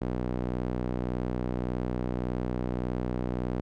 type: tone with band-pass filter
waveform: sawtooth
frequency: 61.74 Hz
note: B1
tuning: in tune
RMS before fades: -31 dBFS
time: 0.01-3.61 s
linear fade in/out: 10 ms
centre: 310 Hz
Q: 0.68
effects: none